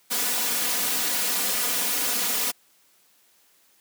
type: noise with comb filter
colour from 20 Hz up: white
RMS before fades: -25 dBFS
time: 0.1-2.52 s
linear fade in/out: 20 ms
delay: 4.1 ms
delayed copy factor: +0.9
effects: white hiss -61 dBFS RMS until 3.8 s + high-pass 150 Hz 12 dB/octave